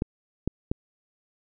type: clicks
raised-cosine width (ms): 3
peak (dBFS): -12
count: 3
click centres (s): 0.021 / 0.476 / 0.715
effects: none